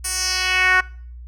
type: tone with band-pass filter sweep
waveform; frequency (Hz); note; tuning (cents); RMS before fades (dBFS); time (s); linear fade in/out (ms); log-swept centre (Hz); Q
10% pulse; 370; F#4; 0; -19; 0.04-0.81; 10; 9400 to 1500; 2.2
effects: noise-tail reverb RT60 0.5 s tail -23 dB re dry + added 60 Hz sine -34 dBFS peak until 1.27 s